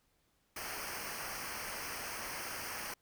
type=noise with comb filter; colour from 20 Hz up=pink; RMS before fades=-42 dBFS; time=0.56-2.94 s; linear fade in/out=5 ms; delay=0.27 ms; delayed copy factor=-0.8; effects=pink hiss -75 dBFS RMS until 3.01 s